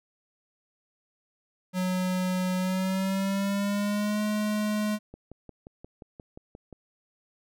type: tone with pitch glide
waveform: square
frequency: 183.9 to 211.2 Hz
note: F#3 to G#3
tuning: -10 to +29 cents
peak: -26 dBFS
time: 1.73-4.99 s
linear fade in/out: 50 ms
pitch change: +239 cents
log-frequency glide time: 2.57-4.22 s
type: click train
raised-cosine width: 2 ms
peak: -30 dBFS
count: 10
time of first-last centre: 5.14-6.727 s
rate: 5.67 Hz
effects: none